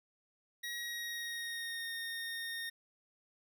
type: tone with pitch glide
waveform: 25% pulse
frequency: 1900 to 1843.8 Hz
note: A#6 to A#6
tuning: +33 to -19 cents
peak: -35 dBFS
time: 0.63-2.7 s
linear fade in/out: 10 ms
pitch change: -52 cents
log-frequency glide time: 0.79-1.9 s
effects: none